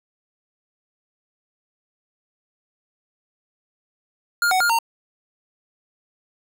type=tone with pitch steps; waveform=square; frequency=1412 / 745 / 1412 / 918 Hz; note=F6 / F#5 / F6 / A#5; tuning=+19 / +12 / +19 / -27 cents; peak=-17 dBFS; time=4.42-4.788 s; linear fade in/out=2 ms; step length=92 ms; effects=none